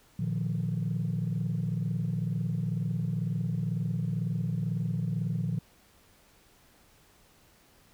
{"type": "chord", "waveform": "sine", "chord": "Bb suspended fourth", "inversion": "none", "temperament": "equal with one note detuned", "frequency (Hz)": [116.54, 152.54, 174.61], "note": ["Bb2", "Eb3", "F3"], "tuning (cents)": [0, -34, 0], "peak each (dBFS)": -31, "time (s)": [0.19, 5.59], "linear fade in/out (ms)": 5, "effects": ["tanh soft clip ceiling -22 dBFS", "pink hiss -61 dBFS RMS until 7.93 s"]}